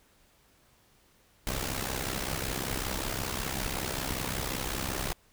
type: noise with amplitude modulation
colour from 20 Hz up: pink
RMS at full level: -30 dBFS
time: 1.47-5.13 s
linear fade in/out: 0 ms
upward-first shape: sine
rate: 65.3 Hz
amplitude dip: 75%
effects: pink hiss -64 dBFS RMS until 5.32 s